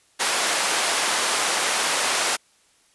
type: high-pass noise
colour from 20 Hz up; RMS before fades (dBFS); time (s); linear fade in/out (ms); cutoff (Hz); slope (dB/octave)
pink; -22; 0.19-2.37; 20; 660; 12
effects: white hiss -60 dBFS RMS until 2.94 s + resampled to 24000 Hz